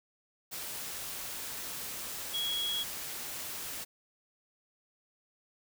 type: tone in noise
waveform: sine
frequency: 3322 Hz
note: G#7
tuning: in tune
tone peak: -31 dBFS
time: 2.33-2.84 s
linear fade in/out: 20 ms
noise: white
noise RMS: -40 dBFS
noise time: 0.51-3.85 s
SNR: +6 dB
effects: none